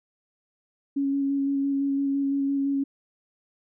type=tone with vibrato; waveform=sine; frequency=277.2 Hz; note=C#4; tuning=in tune; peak=-22 dBFS; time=0.96-2.84 s; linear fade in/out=10 ms; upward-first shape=square; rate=5.9 Hz; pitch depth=11 cents each way; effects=none